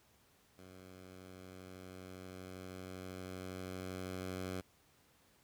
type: tone with level ramp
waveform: 10% pulse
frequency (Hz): 92.6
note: F#2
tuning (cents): +2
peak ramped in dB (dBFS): -46 to -31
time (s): 0.58-4.61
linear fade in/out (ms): 5
effects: pink hiss -69 dBFS RMS until 5.43 s + high-pass 60 Hz 12 dB/octave